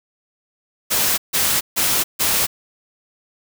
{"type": "noise bursts", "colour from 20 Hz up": "white", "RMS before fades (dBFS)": -18, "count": 4, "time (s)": [0.9, 2.47], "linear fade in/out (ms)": 20, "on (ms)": 280, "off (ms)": 150, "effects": []}